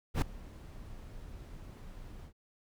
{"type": "noise with ADSR envelope", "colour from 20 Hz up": "brown", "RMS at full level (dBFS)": -23, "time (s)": [0.14, 2.33], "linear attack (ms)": 79, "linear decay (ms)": 4, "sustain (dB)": -24, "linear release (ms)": 84, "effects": []}